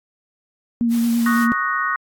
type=tone with vibrato; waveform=sine; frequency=233.6 Hz; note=A#3; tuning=4 cents sharp; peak=-15 dBFS; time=0.81-1.52 s; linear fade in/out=0 ms; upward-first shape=sine; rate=8.9 Hz; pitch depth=21 cents each way
type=noise; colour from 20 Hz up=white; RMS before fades=-34 dBFS; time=0.89-1.48 s; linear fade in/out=50 ms
type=chord; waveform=sine; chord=D# minor seventh; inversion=third; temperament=equal; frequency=1108.7 / 1244.5 / 1480 / 1864.7 Hz; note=C#6 / D#6 / F#6 / A#6; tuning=0 / 0 / 0 / 0 cents; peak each=-24 dBFS; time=1.26-1.96 s; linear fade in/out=2 ms
effects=AAC 64 kbps

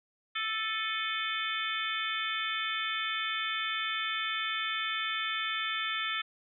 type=harmonic tone with a mistuned harmonic; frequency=440 Hz; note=A4; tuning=in tune; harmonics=3 / 4 / 5 / 6 / 7 / 8; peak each=-36 / -37 / -38 / -41 / -38 / -37 dBFS; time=0.35-6.22 s; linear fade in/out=10 ms; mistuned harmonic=6; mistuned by=-88 cents; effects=none

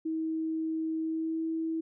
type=tone with pitch glide; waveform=sine; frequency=320 to 323.9 Hz; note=D#4 to E4; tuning=+49 to -30 cents; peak=-29 dBFS; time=0.05-1.81 s; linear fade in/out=10 ms; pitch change=+21 cents; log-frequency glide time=1-1.43 s; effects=none

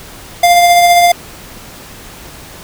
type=tone with tremolo; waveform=square; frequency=699 Hz; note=F5; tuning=1 cent sharp; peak=-4 dBFS; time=0.43-1.12 s; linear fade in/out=5 ms; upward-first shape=triangle; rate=15 Hz; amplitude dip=35%; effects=pink hiss -33 dBFS RMS until 2.63 s

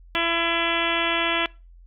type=harmonic tone; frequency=335.8 Hz; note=E4; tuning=32 cents sharp; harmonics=1 / 2 / 3 / 4 / 5 / 6 / 7 / 8 / 9 / 10; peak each=-30 / -30 / -30 / -30 / -30 / -30 / -30 / -30 / -30 / -30 dBFS; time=0.15-1.46 s; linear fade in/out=0 ms; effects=noise-tail reverb RT60 0.3 s tail -23 dB re dry + added 43 Hz sine -45 dBFS peak until 1.86 s

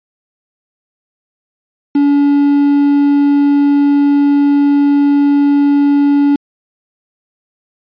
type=tone with quantisation; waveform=triangle; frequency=285.3 Hz; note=C#4; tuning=50 cents sharp; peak=-5 dBFS; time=1.95-6.36 s; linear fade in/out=5 ms; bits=5; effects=resampled to 11025 Hz

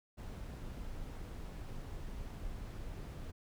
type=noise; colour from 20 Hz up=brown; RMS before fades=-44 dBFS; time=0.17-3.32 s; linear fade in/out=20 ms; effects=none

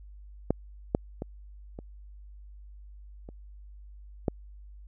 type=clicks; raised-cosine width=2 ms; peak=-10 / -9 / -20 / -26 / -30 / -12 dBFS; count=6; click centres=0.506 / 0.949 / 1.221 / 1.789 / 3.289 / 4.282 s; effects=added 50 Hz sine -45 dBFS peak until 4.87 s

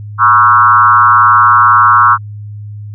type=tone with frequency modulation; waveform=sine; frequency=1222 Hz; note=D#6; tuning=32 cents flat; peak=-3 dBFS; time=0.18-2.18 s; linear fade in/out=50 ms; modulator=122 Hz; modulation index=1.7; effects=added 104 Hz sine -23 dBFS peak until 2.94 s

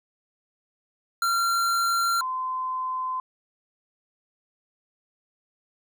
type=tone pair in turn; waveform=square / sine; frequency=1373 / 1028.6 Hz; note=F6 / C6; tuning=-30 / -30 cents; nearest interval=perfect fourth; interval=500 cents; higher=first; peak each=-22 / -26 dBFS; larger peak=first; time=1.22-2.21 / 2.21-3.2 s; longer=neither; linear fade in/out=2 ms; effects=none

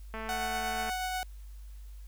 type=click train; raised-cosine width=0.5 ms; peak=-25 dBFS; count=168; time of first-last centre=0.14-0.896 s; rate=221 Hz
type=tone with tremolo; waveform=sawtooth; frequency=741 Hz; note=F#5; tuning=2 cents sharp; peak=-27 dBFS; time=0.29-1.23 s; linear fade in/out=0 ms; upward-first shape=triangle; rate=8.3 Hz; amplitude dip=25%
effects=added 50 Hz sine -43 dBFS peak until 2.07 s + white hiss -64 dBFS RMS until 2.07 s

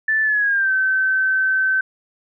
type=tone with pitch glide; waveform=sine; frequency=1756 to 1537.5 Hz; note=A6 to G6; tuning=-4 to -34 cents; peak=-15 dBFS; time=0.08-1.81 s; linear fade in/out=5 ms; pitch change=-230 cents; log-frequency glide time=0.23-0.72 s; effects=none

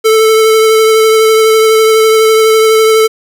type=tone with vibrato; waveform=square; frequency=440 Hz; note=A4; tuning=in tune; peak=-5 dBFS; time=0.04-3.08 s; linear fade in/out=20 ms; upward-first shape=triangle; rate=12 Hz; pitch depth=18 cents each way; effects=7-bit

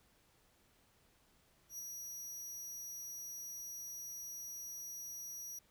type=tone with ADSR envelope; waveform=sawtooth; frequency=5790 Hz; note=F#8; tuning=38 cents flat; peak=-39 dBFS; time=1.69-5.59 s; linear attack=100 ms; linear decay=5 ms; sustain=-3 dB; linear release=5 ms; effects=pink hiss -71 dBFS RMS until 5.7 s

